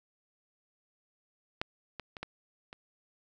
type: clicks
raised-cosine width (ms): 0.3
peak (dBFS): -15 / -23 / -26 / -21 / -29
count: 5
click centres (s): 1.615 / 1.997 / 2.168 / 2.23 / 2.729
effects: none